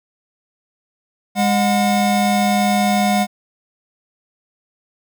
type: tone pair together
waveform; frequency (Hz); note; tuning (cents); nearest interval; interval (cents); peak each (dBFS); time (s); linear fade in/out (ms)
square; 204 / 727; G#3 / F#5; -31 / -31; octave + minor seventh; 2200; -17 / -18; 1.35-3.27; 50
effects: none